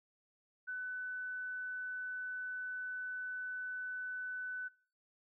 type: tone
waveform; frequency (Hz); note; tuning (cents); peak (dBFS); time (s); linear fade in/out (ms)
sine; 1500; F#6; +23; -38; 0.67-4.69; 20
effects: noise-tail reverb RT60 0.5 s tail -26 dB re dry